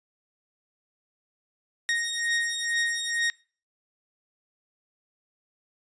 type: beating tone pair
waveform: sawtooth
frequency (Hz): 1864.7 / 1866.9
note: A#6 / A#6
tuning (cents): 0 / +2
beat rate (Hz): 2.2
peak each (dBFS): -24 / -26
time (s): 1.89-3.3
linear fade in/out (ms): 0
effects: noise-tail reverb RT60 0.4 s tail -24 dB re dry + resampled to 22050 Hz